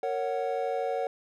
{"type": "chord", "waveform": "triangle", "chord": "F# major", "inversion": "first", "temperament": "just", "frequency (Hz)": [462.5, 555, 740], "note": ["A#4", "C#5", "F#5"], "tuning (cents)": [-14, 2, 0], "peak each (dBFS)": -30, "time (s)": [0.03, 1.07], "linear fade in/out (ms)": 2, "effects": []}